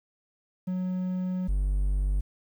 triangle tone pair in turn, 183.7 / 48.66 Hz, F#3 / G1, -12 / -12 cents, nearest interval octave + major seventh, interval 2300 cents, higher first, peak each -25 / -21 dBFS, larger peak second, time 0.67-1.48 / 1.48-2.21 s, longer first, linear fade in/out 10 ms, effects 10-bit

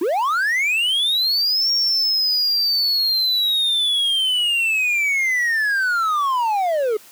triangle linear two-way sweep, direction up then down, 300.6 to 5570 to 410.2 Hz, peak -15 dBFS, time 0.01-6.97 s, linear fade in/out 5 ms, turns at 1.71 s, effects white hiss -46 dBFS RMS until 7.11 s + high-pass 200 Hz 12 dB/octave

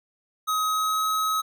square tone with pitch glide, 1266 to 1277 Hz, D#6 to D#6, +30 to +45 cents, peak -23 dBFS, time 0.47-1.42 s, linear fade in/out 20 ms, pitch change +15 cents, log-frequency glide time 0.62-1.07 s, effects none

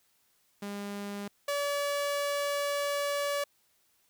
sawtooth tone pair in turn, 202.4 / 572.5 Hz, G#3 / D5, -44 / -44 cents, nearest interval octave + tritone, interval 1800 cents, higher second, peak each -32 / -25 dBFS, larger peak second, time 0.62-1.28 / 1.48-3.44 s, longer second, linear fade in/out 5 ms, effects white hiss -70 dBFS RMS until 4.09 s

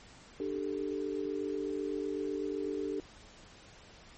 sine chord, D suspended fourth, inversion none, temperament equal with one note detuned, 297.6 / 392 / 440 Hz, D4 / G4 / A4, +23 / 0 / 0 cents, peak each -37 / -36 / -38 dBFS, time 0.4-3 s, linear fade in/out 2 ms, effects pink hiss -55 dBFS RMS until 4.17 s + MP3 32 kbps

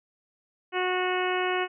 harmonic tone, 366 Hz, F#4, 19 cents flat, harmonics 1 / 2 / 3 / 4 / 5 / 6 / 7 / 8, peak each -28 / -31 / -33 / -34 / -35 / -36 / -36 / -37 dBFS, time 0.72-1.68 s, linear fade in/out 50 ms, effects none

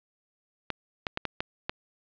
clicks, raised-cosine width 0.3 ms, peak -13 dBFS, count 6, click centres 0.703 / 1.068 / 1.174 / 1.253 / 1.405 / 1.695 s, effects resampled to 11025 Hz + 7-bit

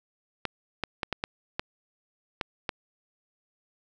clicks, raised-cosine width 0.3 ms, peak -12 dBFS, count 8, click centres 0.453 / 0.837 / 1.032 / 1.127 / 1.239 / 1.595 / 2.412 / 2.692 s, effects none

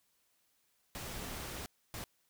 pink noise bursts at uneven times, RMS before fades -43 dBFS, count 2, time 0.95-1.66 / 1.94-2.04 s, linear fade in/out 0 ms, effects white hiss -75 dBFS RMS until 2.29 s

